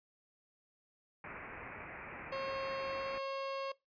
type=low-pass noise; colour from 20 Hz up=white; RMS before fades=-48 dBFS; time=1.24-3.18 s; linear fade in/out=2 ms; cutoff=2500 Hz; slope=96 dB/octave
type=tone with pitch glide; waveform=30% pulse; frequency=540 to 543.8 Hz; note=C#5 to C#5; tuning=-45 to -33 cents; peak=-34 dBFS; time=2.32-3.72 s; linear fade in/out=5 ms; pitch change=+12 cents; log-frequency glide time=2.83-3.33 s
effects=noise-tail reverb RT60 0.2 s tail -21 dB re dry + resampled to 11025 Hz